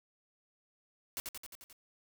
white noise with echo, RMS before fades -38 dBFS, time 1.17-1.2 s, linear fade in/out 0 ms, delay 88 ms, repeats 6, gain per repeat -3 dB, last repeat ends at 1.728 s, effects none

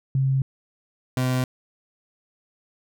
sine / 30% pulse tone pair in turn, 134.1 / 127.79 Hz, C3 / C3, +43 / -40 cents, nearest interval minor second, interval 83 cents, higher first, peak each -18 dBFS, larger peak neither, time 0.15-0.42 / 1.17-1.44 s, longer neither, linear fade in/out 2 ms, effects none

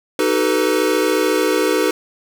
square chord, B dominant seventh, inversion first, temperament equal with one note detuned, 311.1 / 379.5 / 440 / 493.9 Hz, D#4 / F#4 / A4 / B4, 0 / +44 / 0 / 0 cents, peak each -21 dBFS, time 0.19-1.91 s, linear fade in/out 2 ms, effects none

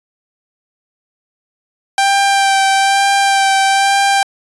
sawtooth tone with vibrato, 786 Hz, G5, 4 cents sharp, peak -6 dBFS, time 1.98-4.23 s, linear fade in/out 2 ms, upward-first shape sine, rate 1.1 Hz, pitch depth 17 cents each way, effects resampled to 24000 Hz

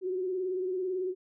sine tone with vibrato, 370 Hz, F#4, in tune, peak -29 dBFS, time 0.01-1.15 s, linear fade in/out 50 ms, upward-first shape sine, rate 18 Hz, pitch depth 50 cents each way, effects none

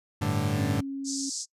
30% pulse chord, G suspended second, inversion none, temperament equal, 98 / 110 / 146.83 Hz, G2 / A2 / D3, 0 / 0 / 0 cents, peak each -27 dBFS, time 0.21-0.81 s, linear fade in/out 10 ms
sine tone, 273.8 Hz, C#4, 21 cents flat, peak -31 dBFS, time 0.58-1.3 s, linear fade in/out 10 ms
pink band-pass noise, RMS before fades -34 dBFS, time 1.04-1.46 s, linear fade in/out 50 ms, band 4900 to 8100 Hz, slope 48 dB/octave
effects noise-tail reverb RT60 0.1 s tail -24 dB re dry + resampled to 32000 Hz

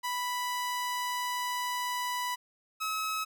sawtooth tone pair in turn, 987.8 / 1284.6 Hz, B5 / E6, 0 / -45 cents, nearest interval perfect fourth, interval 455 cents, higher second, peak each -27 dBFS, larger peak neither, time 0.03-2.36 / 2.8-3.25 s, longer first, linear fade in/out 20 ms, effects none

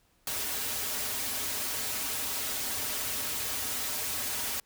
white noise with comb filter, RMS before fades -33 dBFS, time 0.27-4.6 s, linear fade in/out 2 ms, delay 5.8 ms, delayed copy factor -1, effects pink hiss -68 dBFS RMS until 4.65 s

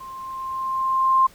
sine tone with level ramp, 1054 Hz, C6, 12 cents sharp, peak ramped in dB -35 to -12 dBFS, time 0-1.27 s, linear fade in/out 10 ms, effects pink hiss -50 dBFS RMS until 1.34 s

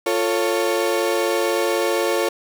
35% pulse chord, F augmented, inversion none, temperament equal with one note detuned, 349.2 / 445.1 / 554.4 Hz, F4 / A4 / C#5, 0 / +20 / 0 cents, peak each -21 dBFS, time 0.06-2.29 s, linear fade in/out 5 ms, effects none

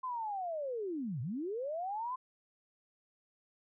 sine linear two-way sweep, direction down then up, 1046.5 to 110 to 1046.5 Hz, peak -35 dBFS, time 0.03-2.16 s, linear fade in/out 10 ms, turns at 1.21 s, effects none

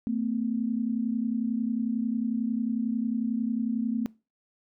sine tone pair together, 223.6 / 254.7 Hz, A3 / C4, +28 / -46 cents, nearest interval major second, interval 226 cents, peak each -27 / -30 dBFS, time 0.07-4.06 s, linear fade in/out 0 ms, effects noise-tail reverb RT60 0.3 s tail -22 dB re dry

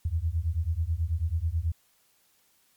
sine beating tone pair, 77.78 / 86.98 Hz, D#2 / F2, 0 / -6 cents, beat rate 9.2 Hz, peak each -28 / -28 dBFS, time 0.05-1.72 s, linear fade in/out 5 ms, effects white hiss -66 dBFS RMS until 2.76 s + MP3 96 kbps

